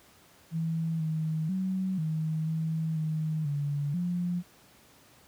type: tone with pitch steps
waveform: sine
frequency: 163 / 157.9 / 188.1 / 157.7 / 160.3 / 156.6 / 144.1 / 176.2 Hz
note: E3 / D#3 / F#3 / D#3 / E3 / D#3 / D3 / F3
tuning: -19 / +26 / +29 / +24 / -48 / +11 / -33 / +16 cents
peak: -27 dBFS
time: 0.51-4.43 s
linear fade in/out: 50 ms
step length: 490 ms
effects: pink hiss -58 dBFS RMS until 5.27 s + high-pass 80 Hz 12 dB/octave